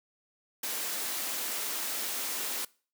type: high-pass noise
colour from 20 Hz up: white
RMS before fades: -34 dBFS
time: 0.63-2.65 s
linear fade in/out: 5 ms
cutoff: 220 Hz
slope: 24 dB/octave
effects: noise-tail reverb RT60 0.4 s tail -23 dB re dry